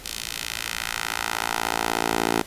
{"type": "tone with high-pass filter sweep", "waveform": "10% pulse", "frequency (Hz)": 56.5, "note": "A1", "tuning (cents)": 47, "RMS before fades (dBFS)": -27, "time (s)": [0.04, 2.42], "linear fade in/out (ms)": 10, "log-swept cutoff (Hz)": [3800, 360], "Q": 0.95, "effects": ["pink hiss -42 dBFS RMS until 2.46 s", "resampled to 32000 Hz"]}